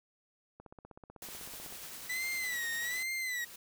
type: click train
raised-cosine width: 1 ms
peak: -36 dBFS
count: 19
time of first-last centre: 0.6-1.725 s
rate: 16 Hz
type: noise with tremolo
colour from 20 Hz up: white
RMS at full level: -45 dBFS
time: 1.22-3.03 s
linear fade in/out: 2 ms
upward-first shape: sine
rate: 10 Hz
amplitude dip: 25%
type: tone with vibrato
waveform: 40% pulse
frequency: 1975.5 Hz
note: B6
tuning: in tune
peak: -33 dBFS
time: 2.09-3.45 s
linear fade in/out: 10 ms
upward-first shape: sine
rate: 1.2 Hz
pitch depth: 110 cents each way
type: noise with exponential growth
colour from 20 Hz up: white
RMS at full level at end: -49 dBFS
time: 2.41-3.56 s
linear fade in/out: 5 ms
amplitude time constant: 250 ms
effects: none